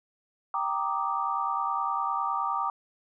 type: chord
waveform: sine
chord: Eb major seventh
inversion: first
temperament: equal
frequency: 784 / 932.3 / 1174.7 / 1244.5 Hz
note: G5 / Bb5 / D6 / Eb6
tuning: 0 / 0 / 0 / 0 cents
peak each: -33 / -32 / -29 / -35 dBFS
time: 0.54-2.7 s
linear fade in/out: 2 ms
effects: none